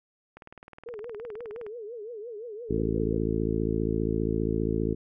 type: click train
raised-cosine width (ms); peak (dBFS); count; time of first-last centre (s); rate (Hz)
0.5; -30; 26; 0.37-1.665; 19.3
type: tone with vibrato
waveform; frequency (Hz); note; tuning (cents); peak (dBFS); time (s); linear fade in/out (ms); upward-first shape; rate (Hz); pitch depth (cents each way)
sine; 446.9; A4; +27; -36; 0.86-3.19; 5; triangle; 5.8; 190
type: harmonic tone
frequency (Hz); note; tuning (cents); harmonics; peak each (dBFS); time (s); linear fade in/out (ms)
55; A1; 0; 1 / 2 / 3 / 4 / 5 / 6 / 7 / 8; -33 / -33 / -33 / -33 / -33 / -33 / -33 / -33; 2.69-4.95; 20
effects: none